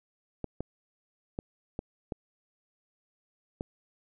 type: clicks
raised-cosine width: 2 ms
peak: -20 dBFS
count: 6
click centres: 0.443 / 0.606 / 1.389 / 1.791 / 2.122 / 3.609 s
effects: none